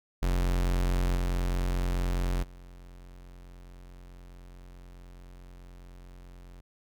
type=tone with level steps; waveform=45% pulse; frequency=44.66 Hz; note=F1; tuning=39 cents sharp; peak=-24 / -26 / -46 dBFS; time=0.22-6.61 s; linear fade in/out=10 ms; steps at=1.15 / 2.42 s; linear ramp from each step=20 ms; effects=none